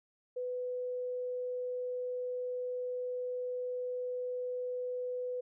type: tone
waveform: sine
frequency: 498.4 Hz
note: B4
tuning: 16 cents sharp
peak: -34 dBFS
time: 0.36-5.41 s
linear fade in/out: 10 ms
effects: none